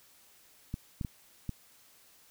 clicks, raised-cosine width 5 ms, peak -22 dBFS, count 4, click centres 0.741 / 1.012 / 1.048 / 1.493 s, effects white hiss -61 dBFS RMS until 2.3 s

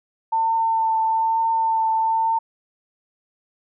sine tone with vibrato, 897 Hz, A5, 33 cents sharp, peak -17 dBFS, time 0.32-2.39 s, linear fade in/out 10 ms, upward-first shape triangle, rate 1.1 Hz, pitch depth 16 cents each way, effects none

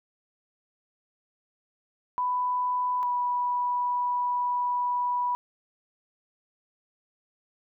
sine tone pair in turn, 994 / 980.9 Hz, B5 / B5, +11 / -12 cents, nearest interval unison, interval 23 cents, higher first, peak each -24 dBFS, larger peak neither, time 2.18-3.03 / 3.03-5.35 s, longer second, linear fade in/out 0 ms, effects none

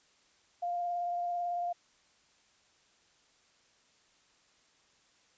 sine tone with vibrato, 701 Hz, F5, 6 cents sharp, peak -31 dBFS, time 0.62-1.73 s, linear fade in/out 10 ms, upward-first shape triangle, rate 18 Hz, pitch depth 19 cents each way, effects white hiss -67 dBFS RMS until 5.37 s + resampled to 16000 Hz

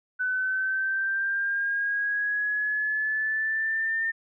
sine linear sweep, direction up, 1500 to 1813 Hz, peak -24 dBFS, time 0.19-4.12 s, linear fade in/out 20 ms, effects none

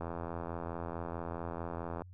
click train, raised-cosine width 1 ms, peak -25 dBFS, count 171, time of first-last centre 0.01-2.019 s, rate 84.6 Hz, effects added 91 Hz sine -49 dBFS peak until 2.13 s

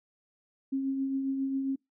sine tone with tremolo, 270 Hz, C#4, 45 cents flat, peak -26 dBFS, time 0.72-1.76 s, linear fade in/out 10 ms, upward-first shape triangle, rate 7.4 Hz, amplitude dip 40%, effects noise-tail reverb RT60 0.2 s tail -26 dB re dry

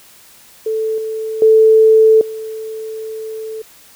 sine tone with level steps, 440 Hz, A4, in tune, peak -15 / -19 / -5 / -23 dBFS, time 0.66-3.62 s, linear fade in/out 5 ms, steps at 0.98 / 1.42 / 2.21 s, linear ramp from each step 2 ms, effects white hiss -44 dBFS RMS until 3.95 s

